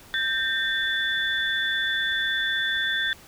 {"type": "tone cluster", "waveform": "sine", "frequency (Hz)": [1571, 1816, 3480], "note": ["G6", "A#6", "A7"], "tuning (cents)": [3, -46, -20], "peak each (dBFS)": -27, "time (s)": [0.14, 3.13], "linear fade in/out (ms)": 0, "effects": ["pink hiss -49 dBFS RMS until 3.27 s"]}